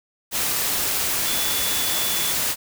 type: tone in noise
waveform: sine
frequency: 3450 Hz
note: A7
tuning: 35 cents flat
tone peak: -29 dBFS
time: 1.24-2.34 s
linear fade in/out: 50 ms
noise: white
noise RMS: -23 dBFS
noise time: 0.31-2.56 s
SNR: -9 dB
effects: none